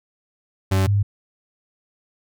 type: tone pair in turn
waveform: 40% pulse / sine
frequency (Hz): 95.5 / 101.18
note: G2 / G#2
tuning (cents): -45 / -45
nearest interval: minor second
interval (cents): 100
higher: second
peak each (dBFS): -15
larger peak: neither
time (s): 0.71-0.87 / 0.87-1.03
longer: neither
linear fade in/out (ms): 10
effects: none